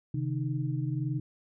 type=tone cluster; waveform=sine; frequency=132.7 / 154.2 / 308.1 Hz; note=C3 / D#3 / D#4; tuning=+25 / -15 / -17 cents; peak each=-30 / -34 / -37 dBFS; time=0.14-1.2 s; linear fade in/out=5 ms; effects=none